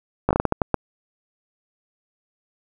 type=slowing click train; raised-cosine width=1 ms; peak=-3 dBFS; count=9; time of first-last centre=0.29-0.743 s; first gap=17 ms; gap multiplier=1.33; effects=none